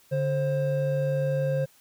triangle tone pair together, 144.4 / 529.7 Hz, D3 / C5, -29 / +21 cents, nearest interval octave + major seventh, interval 2250 cents, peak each -24 dBFS, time 0.11-1.66 s, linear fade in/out 20 ms, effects white hiss -59 dBFS RMS until 1.8 s

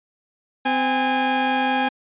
sawtooth tone pair together, 257.5 / 817.5 Hz, C4 / G#5, -28 / -28 cents, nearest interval octave + minor sixth, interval 2000 cents, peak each -19 / -16 dBFS, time 0.65-1.89 s, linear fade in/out 10 ms, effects resampled to 8000 Hz

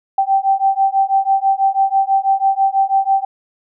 sine beating tone pair, 776 / 782.1 Hz, G5 / G5, -18 / -4 cents, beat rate 6.1 Hz, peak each -15 dBFS, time 0.18-3.25 s, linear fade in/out 5 ms, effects none

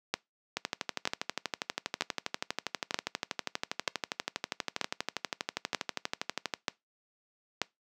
two click trains, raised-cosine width 0.2 ms, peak -10 / -13 dBFS, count 9 / 75, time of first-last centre 0.14-7.617 / 0.57-6.538 s, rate 1.07 / 12.4 Hz, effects noise-tail reverb RT60 0.2 s tail -23 dB re dry + high-pass 200 Hz 12 dB/octave

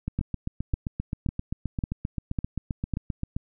two click trains, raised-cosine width 5 ms, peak -14 / -16 dBFS, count 6 / 26, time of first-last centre 0.19-2.937 / 0.08-3.365 s, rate 1.82 / 7.61 Hz, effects none

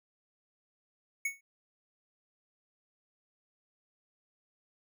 square tone with exponential decay, 2217 Hz, C#7, in tune, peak -28 dBFS, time 1.25-1.41 s, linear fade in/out 5 ms, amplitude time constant 33 ms, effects none

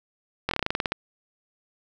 slowing click train, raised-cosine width 0.3 ms, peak -8 dBFS, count 12, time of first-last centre 0.49-0.92 s, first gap 22 ms, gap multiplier 1.11, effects none

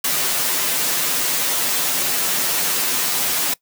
white noise with comb filter, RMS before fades -20 dBFS, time 0.04-3.54 s, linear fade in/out 5 ms, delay 9.4 ms, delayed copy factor -0.9, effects noise-tail reverb RT60 0.1 s tail -21 dB re dry + high-pass 150 Hz 12 dB/octave

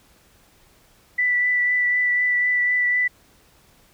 sine tone with vibrato, 1975.5 Hz, B6, in tune, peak -17 dBFS, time 1.18-3.08 s, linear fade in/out 10 ms, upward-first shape triangle, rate 4 Hz, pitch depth 15 cents each way, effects pink hiss -56 dBFS RMS until 3.93 s

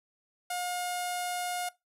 sawtooth tone with low-pass filter, 715 Hz, F5, 41 cents sharp, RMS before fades -34 dBFS, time 0.5-1.69 s, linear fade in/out 5 ms, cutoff 11000 Hz, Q 2.7, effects noise-tail reverb RT60 0.2 s tail -20 dB re dry

